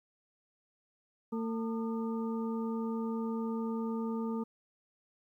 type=harmonic tone with a mistuned harmonic; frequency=226.2 Hz; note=A3; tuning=48 cents sharp; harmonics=1 / 2 / 4 / 5; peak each=-33 / -39 / -45 / -47 dBFS; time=1.32-4.44 s; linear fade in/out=10 ms; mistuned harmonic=5; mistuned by=+120 cents; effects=12-bit